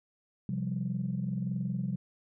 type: chord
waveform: sine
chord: C suspended fourth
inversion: none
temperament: equal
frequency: 130.81 / 174.61 / 196 Hz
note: C3 / F3 / G3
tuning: 0 / 0 / 0 cents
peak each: -34 dBFS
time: 0.49-1.96 s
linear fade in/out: 2 ms
effects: tanh soft clip ceiling -22 dBFS